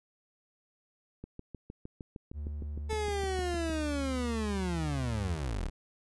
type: click train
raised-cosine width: 3 ms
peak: -29 dBFS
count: 17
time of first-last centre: 1.24-3.698 s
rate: 6.51 Hz
type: tone with pitch glide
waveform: triangle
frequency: 74 to 73.07 Hz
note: D2 to D2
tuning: +14 to -8 cents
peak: -33 dBFS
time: 2.33-5.43 s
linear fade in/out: 50 ms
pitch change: -22 cents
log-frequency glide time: 2.52-4.39 s
type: linear sweep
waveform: 30% pulse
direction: down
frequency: 440 to 30.07 Hz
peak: -29 dBFS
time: 2.89-5.7 s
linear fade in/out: 20 ms
effects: resampled to 24000 Hz